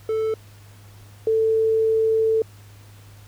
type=tone pair in turn; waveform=triangle / sine; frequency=440 / 443.6 Hz; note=A4 / A4; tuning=0 / +14 cents; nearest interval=unison; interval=14 cents; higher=second; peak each=-18 / -16 dBFS; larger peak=second; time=0.09-0.34 / 1.27-2.42 s; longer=second; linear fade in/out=2 ms; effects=added 102 Hz sine -44 dBFS peak until 3.27 s + pink hiss -52 dBFS RMS until 3.27 s